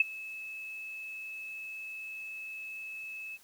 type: tone with ADSR envelope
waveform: sine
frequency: 2598 Hz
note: E7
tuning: 26 cents flat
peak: -17 dBFS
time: 0-3.38 s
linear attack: 4 ms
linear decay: 20 ms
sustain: -22 dB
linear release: 34 ms
effects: white hiss -60 dBFS RMS until 3.43 s